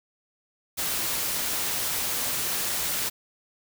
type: noise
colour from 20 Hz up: white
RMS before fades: -28 dBFS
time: 0.77-3.1 s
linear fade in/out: 20 ms
effects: none